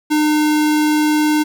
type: tone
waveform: square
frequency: 303.2 Hz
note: D#4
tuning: 45 cents flat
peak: -13 dBFS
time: 0.1-1.44 s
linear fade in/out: 20 ms
effects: 9-bit